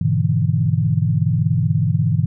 sine chord, E dominant seventh, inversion first, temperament just, 103.01 / 123.61 / 148.33 / 164.81 Hz, G#2 / B2 / D3 / E3, -14 / +2 / +18 / 0 cents, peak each -20 dBFS, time 0.01-2.26 s, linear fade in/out 5 ms, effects none

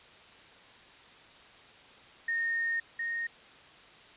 sine tone pair in turn, 1841 / 1853.8 Hz, A#6 / A#6, -22 / -10 cents, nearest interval unison, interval 12 cents, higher second, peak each -28 / -31 dBFS, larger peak first, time 2.28-2.8 / 2.99-3.27 s, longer first, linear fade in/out 5 ms, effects white hiss -54 dBFS RMS until 4.16 s + resampled to 8000 Hz

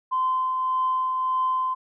sine tone with tremolo, 1032 Hz, C6, 24 cents flat, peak -19 dBFS, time 0.11-1.75 s, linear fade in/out 20 ms, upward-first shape triangle, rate 1.7 Hz, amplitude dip 35%, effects tanh soft clip ceiling -15 dBFS

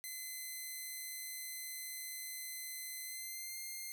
5% pulse tone with pitch glide, 2043 to 2108 Hz, C7 to C7, -42 to +12 cents, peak -33 dBFS, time 0.04-3.92 s, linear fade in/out 0 ms, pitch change +54 cents, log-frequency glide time 3.05-3.59 s, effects none

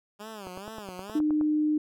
10% pulse tone with vibrato, 200.5 Hz, G3, 39 cents sharp, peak -31 dBFS, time 0.19-1.2 s, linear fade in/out 20 ms, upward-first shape sine, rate 2.3 Hz, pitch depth 180 cents each way
click train, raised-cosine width 1 ms, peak -25 dBFS, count 10, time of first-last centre 0.47-1.411 s, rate 9.56 Hz
sine tone, 303.7 Hz, D#4, 42 cents flat, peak -22 dBFS, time 1.15-1.78 s, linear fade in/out 5 ms
effects none

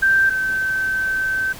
sine tone pair in turn, 1568 / 1543.7 Hz, G6 / G6, 0 / -27 cents, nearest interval unison, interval 27 cents, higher first, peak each -12 / -18 dBFS, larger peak first, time 0.02-0.3 / 0.3-1.53 s, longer second, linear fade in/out 10 ms, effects pink hiss -37 dBFS RMS until 1.59 s

